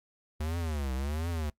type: tone with vibrato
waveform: square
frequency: 74.4 Hz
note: D2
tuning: 23 cents sharp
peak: -31 dBFS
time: 0.4-1.5 s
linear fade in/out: 5 ms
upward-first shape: triangle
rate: 1.4 Hz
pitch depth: 270 cents each way
effects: noise-tail reverb RT60 0.1 s tail -21 dB re dry + MP3 96 kbps